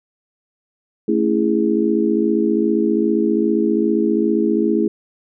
sine chord, A major seventh, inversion none, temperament just, 220 / 275 / 330 / 412.5 Hz, A3 / C#4 / E4 / G#4, 0 / -14 / +2 / -12 cents, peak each -19 / -23 / -18 / -20 dBFS, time 1.08-4.88 s, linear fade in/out 5 ms, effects none

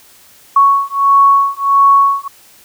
sine beating tone pair, 1110 / 1111.5 Hz, C#6 / C#6, +2 / +4 cents, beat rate 1.5 Hz, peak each -10 dBFS, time 0.56-2.28 s, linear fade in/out 5 ms, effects white hiss -44 dBFS RMS until 2.64 s

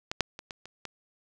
clicks, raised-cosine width 0.2 ms, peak -14 / -6 / -23 / -21 / -27 / -20 dBFS, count 6, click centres 0.115 / 0.207 / 0.391 / 0.508 / 0.656 / 0.853 s, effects none

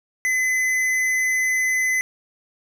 sine tone with tanh clipping, 2027 Hz, B6, 45 cents sharp, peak -20 dBFS, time 0.25-2.01 s, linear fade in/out 0 ms, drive 13 dB, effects none

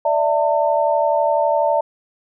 sine chord, D suspended second, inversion none, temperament equal with one note detuned, 587.3 / 659.3 / 902.1 Hz, D5 / E5 / A5, 0 / 0 / +43 cents, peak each -18 / -19 / -19 dBFS, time 0.05-1.81 s, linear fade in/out 5 ms, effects none

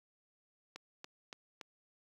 click train, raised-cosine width 0.2 ms, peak -28 dBFS, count 4, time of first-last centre 0.76-1.612 s, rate 3.52 Hz, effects high-pass 150 Hz 12 dB/octave + 10-bit

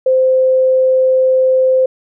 sine tone, 519 Hz, C5, 14 cents flat, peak -8 dBFS, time 0.06-1.86 s, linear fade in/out 5 ms, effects none

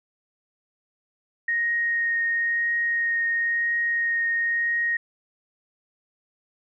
sine tone with vibrato, 1864.7 Hz, A#6, in tune, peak -21 dBFS, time 1.48-4.97 s, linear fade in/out 5 ms, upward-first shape triangle, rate 0.98 Hz, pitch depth 10 cents each way, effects none

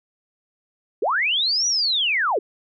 sine linear two-way sweep, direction up then down, 336.5 to 5900 to 336.5 Hz, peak -18 dBFS, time 1.02-2.39 s, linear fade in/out 5 ms, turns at 1.67 s, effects none

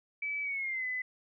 sine tone with pitch glide, 2298 to 2012 Hz, D7 to B6, -38 to +32 cents, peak -32 dBFS, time 0.22-1.02 s, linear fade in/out 5 ms, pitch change -230 cents, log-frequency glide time 0.42-0.86 s, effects none

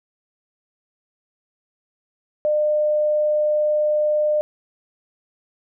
sine tone, 603 Hz, D5, 46 cents sharp, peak -16 dBFS, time 2.45-4.41 s, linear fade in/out 0 ms, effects none

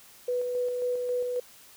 sine tone with tremolo, 493.7 Hz, B4, 1 cent flat, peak -25 dBFS, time 0.28-1.4 s, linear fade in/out 5 ms, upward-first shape square, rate 3.7 Hz, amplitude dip 30%, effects white hiss -53 dBFS RMS until 1.76 s

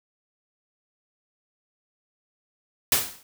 white noise with exponential decay, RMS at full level -17 dBFS, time 2.92-3.23 s, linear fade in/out 1 ms, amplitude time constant 67 ms, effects none

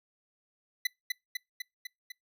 25% pulse tone with echo, 1994 Hz, B6, 16 cents sharp, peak -22 dBFS, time 0.85-0.87 s, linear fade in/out 5 ms, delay 250 ms, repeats 5, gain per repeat -3 dB, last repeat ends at 2.12 s, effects noise-tail reverb RT60 0.2 s tail -26 dB re dry

